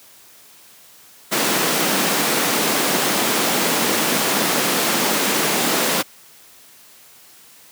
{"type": "high-pass noise", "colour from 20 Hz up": "pink", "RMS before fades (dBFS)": -19, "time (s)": [1.31, 6.03], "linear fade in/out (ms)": 20, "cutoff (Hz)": 190, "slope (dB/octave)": 24, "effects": ["white hiss -47 dBFS RMS until 7.71 s", "high-pass 100 Hz 12 dB/octave"]}